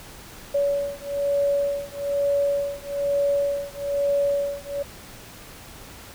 sine beating tone pair, 566 / 567.1 Hz, C#5 / C#5, +36 / +39 cents, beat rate 1.1 Hz, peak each -24 dBFS, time 0.54-4.83 s, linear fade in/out 10 ms, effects pink hiss -43 dBFS RMS until 6.14 s

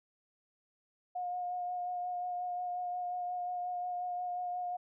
sine tone with vibrato, 717 Hz, F5, 45 cents sharp, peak -34 dBFS, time 1.15-4.77 s, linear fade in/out 10 ms, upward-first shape sine, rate 5.6 Hz, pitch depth 16 cents each way, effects none

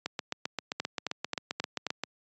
two click trains, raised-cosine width 0.2 ms, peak -13 / -14 dBFS, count 5 / 16, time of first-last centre 0.8-1.867 / 0.06-2.036 s, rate 3.75 / 7.59 Hz, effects high-pass 150 Hz 12 dB/octave + resampled to 16000 Hz

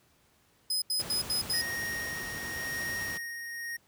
sawtooth tone bursts, 5040 Hz, D#8, 21 cents sharp, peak -25 dBFS, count 5, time 0.7-1.616 s, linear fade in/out 5 ms, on 120 ms, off 79 ms
pink noise, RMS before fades -41 dBFS, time 0.99-3.18 s, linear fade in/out 10 ms
square tone with tremolo, 1864.7 Hz, A#6, in tune, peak -33 dBFS, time 1.53-3.77 s, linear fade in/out 10 ms, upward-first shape sine, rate 0.92 Hz, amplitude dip 45%
effects pink hiss -66 dBFS RMS until 3.87 s + high-pass 60 Hz 12 dB/octave

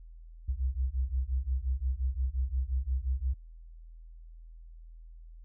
sine beating tone pair, 61.74 / 67.44 Hz, B1 / C#2, 0 / -47 cents, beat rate 5.7 Hz, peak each -31 dBFS, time 0.48-3.34 s, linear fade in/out 10 ms, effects added 41 Hz sine -46 dBFS peak until 5.44 s

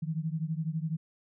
sine beating tone pair, 155.56 / 167.56 Hz, D#3 / E3, 0 / +29 cents, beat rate 12 Hz, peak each -32 / -34 dBFS, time 0.02-0.97 s, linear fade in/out 10 ms, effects none

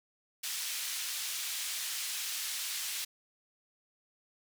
pink band-pass noise, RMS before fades -37 dBFS, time 0.43-3.05 s, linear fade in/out 10 ms, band 2900 to 16000 Hz, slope 12 dB/octave, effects none

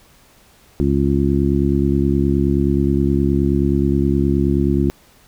harmonic tone, 69.5 Hz, C#2, 5 cents sharp, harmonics 1 / 2 / 3 / 4 / 5, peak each -20 / -20 / -20 / -20 / -20 dBFS, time 0.8-4.9 s, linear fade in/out 0 ms, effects pink hiss -51 dBFS RMS until 5.27 s

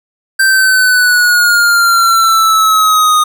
square exponential sweep, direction down, 1568 to 1234 Hz, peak -7 dBFS, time 0.39-3.24 s, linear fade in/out 10 ms, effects none

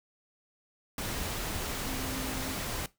sine tone in noise, 261.6 Hz, C4, in tune, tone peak -39 dBFS, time 1.85-2.55 s, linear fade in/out 2 ms, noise pink, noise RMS -35 dBFS, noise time 0.98-2.86 s, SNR -7 dB, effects noise-tail reverb RT60 0.2 s tail -18 dB re dry

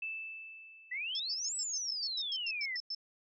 sine tone with exponential decay, 2637 Hz, E7, in tune, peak -35 dBFS, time 0.02-1.73 s, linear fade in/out 5 ms, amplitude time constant 370 ms
sine exponential two-way sweep, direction up then down, 1920 to 7990 to 1920 Hz, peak -35 dBFS, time 0.91-2.77 s, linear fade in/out 10 ms, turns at 1.56 s
sine tone bursts, 5274 Hz, E8, in tune, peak -35 dBFS, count 13, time 1.15-2.948 s, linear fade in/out 2 ms, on 46 ms, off 100 ms
effects none

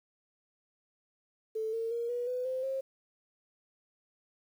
sine tone with pitch steps, 440 / 454.5 / 469.4 / 484.8 / 500.8 / 517.2 / 534.2 Hz, A4 / A#4 / A#4 / B4 / B4 / C5 / C5, 0 / -44 / +12 / -32 / +24 / -20 / +36 cents, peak -31 dBFS, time 1.55-2.81 s, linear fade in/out 10 ms, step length 180 ms, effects 10-bit

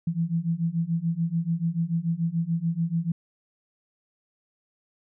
sine beating tone pair, 163.3 / 170.2 Hz, E3 / F3, -16 / -44 cents, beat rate 6.9 Hz, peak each -27 / -26 dBFS, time 0.07-3.12 s, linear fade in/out 5 ms, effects none

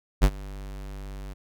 square tone with ADSR envelope, 49 Hz, G1, in tune, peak -13 dBFS, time 0.21-1.34 s, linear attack 29 ms, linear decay 58 ms, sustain -23 dB, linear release 17 ms, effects none

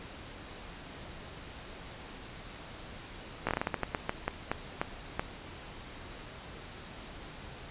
slowing click train, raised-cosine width 0.5 ms, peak -14 dBFS, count 15, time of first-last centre 3.47-5.195 s, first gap 17 ms, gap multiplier 1.27, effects pink hiss -46 dBFS RMS until 7.7 s + resampled to 8000 Hz

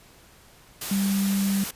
sine tone in noise, 196.9 Hz, G3, 8 cents sharp, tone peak -21 dBFS, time 0.91-1.64 s, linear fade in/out 5 ms, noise white, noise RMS -32 dBFS, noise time 0.81-1.71 s, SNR +8 dB, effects pink hiss -53 dBFS RMS until 1.75 s + resampled to 32000 Hz

